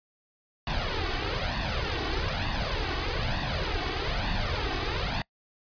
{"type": "noise with flanger", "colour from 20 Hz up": "pink", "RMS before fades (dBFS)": -29, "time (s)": [0.67, 5.22], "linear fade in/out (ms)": 2, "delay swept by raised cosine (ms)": [1.1, 2.7], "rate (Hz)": 1.1, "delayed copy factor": 0.7, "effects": ["noise-tail reverb RT60 0.1 s tail -25 dB re dry", "resampled to 11025 Hz"]}